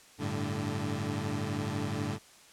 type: chord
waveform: 20% pulse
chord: G suspended second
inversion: none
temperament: equal with one note detuned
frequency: 98 / 110 / 144.81 Hz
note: G2 / A2 / D3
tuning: 0 / 0 / -24 cents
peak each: -31 dBFS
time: 0.18-2.19 s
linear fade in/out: 50 ms
effects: white hiss -56 dBFS RMS until 2.52 s + low-pass 9000 Hz 12 dB/octave